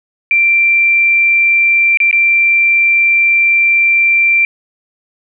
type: tone with dropouts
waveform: sine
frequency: 2357 Hz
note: D7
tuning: 6 cents sharp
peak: -7 dBFS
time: 0.31-4.45 s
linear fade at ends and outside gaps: 1 ms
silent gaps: 1.973-2.002 / 2.112-2.128 s
effects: none